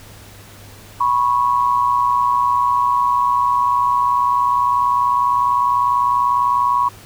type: tone pair together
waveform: sine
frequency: 981 / 1101.1 Hz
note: B5 / C#6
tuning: -12 / -12 cents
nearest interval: major second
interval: 200 cents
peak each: -16 dBFS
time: 1-6.89 s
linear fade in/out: 10 ms
effects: added 101 Hz sine -42 dBFS peak until 7.05 s + pink hiss -42 dBFS RMS until 7.05 s